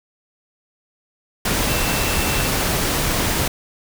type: tone in noise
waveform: sine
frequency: 2679 Hz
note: E7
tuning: 27 cents sharp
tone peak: -29 dBFS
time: 1.69-2.48 s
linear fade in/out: 5 ms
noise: pink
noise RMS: -20 dBFS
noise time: 1.45-3.48 s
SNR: -12 dB
effects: none